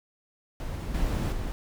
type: noise with level steps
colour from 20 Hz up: brown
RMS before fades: -33 / -27 / -32 dBFS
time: 0.6-1.52 s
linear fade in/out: 0 ms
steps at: 0.94 / 1.32 s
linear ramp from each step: 5 ms
effects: none